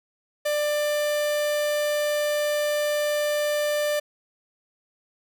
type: tone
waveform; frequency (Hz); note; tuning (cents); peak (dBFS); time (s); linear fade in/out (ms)
45% pulse; 593; D5; +17; -22; 0.45-4; 10
effects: none